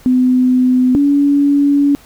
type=tone pair in turn; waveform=sine; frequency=253.4 / 284.4 Hz; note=B3 / C#4; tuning=+45 / +45 cents; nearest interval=major second; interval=200 cents; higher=second; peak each=-8 dBFS; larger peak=neither; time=0.06-0.95 / 0.95-1.95 s; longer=second; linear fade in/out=0 ms; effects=pink hiss -44 dBFS RMS until 2.05 s